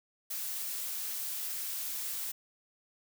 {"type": "noise", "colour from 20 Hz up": "blue", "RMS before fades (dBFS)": -37, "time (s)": [0.3, 2.32], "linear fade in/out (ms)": 10, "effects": []}